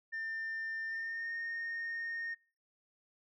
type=tone with pitch glide; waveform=sine; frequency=1800 to 1841 Hz; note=A6 to A#6; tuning=+39 to -22 cents; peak=-35 dBFS; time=0.12-2.35 s; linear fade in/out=20 ms; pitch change=+39 cents; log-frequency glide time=0.87-1.32 s; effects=noise-tail reverb RT60 0.4 s tail -23 dB re dry + tanh soft clip ceiling -34 dBFS